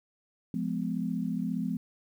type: chord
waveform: sine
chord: F diminished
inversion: none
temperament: just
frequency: 174.61 / 209.5 / 251.4 Hz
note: F3 / Ab3 / Cb4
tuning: 0 / +15 / +31 cents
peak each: -33 dBFS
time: 0.54-1.77 s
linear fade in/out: 2 ms
effects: 10-bit